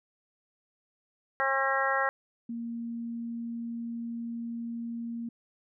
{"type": "harmonic tone", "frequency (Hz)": 270, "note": "C#4", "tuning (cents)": -45, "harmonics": [2, 3, 4, 5, 6, 7], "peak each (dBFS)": [-32, -32, -32, -32, -32, -32], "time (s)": [1.4, 2.09], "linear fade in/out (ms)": 0}
{"type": "tone", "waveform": "sine", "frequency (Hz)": 233.1, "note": "A#3", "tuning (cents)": 0, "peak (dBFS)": -33, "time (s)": [2.49, 5.29], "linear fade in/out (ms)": 5}
{"effects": []}